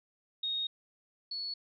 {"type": "tone pair in turn", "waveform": "sine", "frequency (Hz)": [3729, 4403], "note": ["A#7", "C#8"], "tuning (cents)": [0, -13], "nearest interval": "minor third", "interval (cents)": 287, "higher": "second", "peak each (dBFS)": [-31, -35], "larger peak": "first", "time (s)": [[0.43, 0.67], [1.31, 1.54]], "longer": "first", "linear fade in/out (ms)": 5, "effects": []}